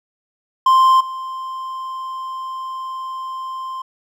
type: tone with level steps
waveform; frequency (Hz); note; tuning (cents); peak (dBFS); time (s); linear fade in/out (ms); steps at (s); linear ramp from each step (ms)
triangle; 1046.5; C6; 0; -7 / -23; 0.66-3.82; 5; 1; 10
effects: none